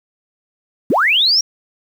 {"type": "linear sweep", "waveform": "triangle", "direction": "up", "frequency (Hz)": [151.7, 5700], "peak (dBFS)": -7, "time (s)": [0.9, 1.41], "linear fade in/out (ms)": 5, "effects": ["tanh soft clip ceiling -9 dBFS", "7-bit"]}